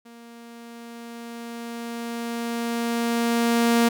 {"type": "tone with level ramp", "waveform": "sawtooth", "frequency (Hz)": 233.9, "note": "A#3", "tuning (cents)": 6, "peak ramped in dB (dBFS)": [-40, -12], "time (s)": [0.05, 3.89], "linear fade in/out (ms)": 10, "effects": []}